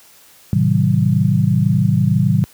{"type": "chord", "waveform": "sine", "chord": "A diminished seventh", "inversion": "none", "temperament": "just", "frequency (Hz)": [110, 132, 158.4, 190.08], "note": ["A2", "C3", "Eb3", "Gb3"], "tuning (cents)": [0, 16, 31, 47], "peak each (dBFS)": -17, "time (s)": [0.53, 2.44], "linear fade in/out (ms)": 0, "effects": ["white hiss -47 dBFS RMS until 2.53 s", "high-pass 60 Hz 12 dB/octave"]}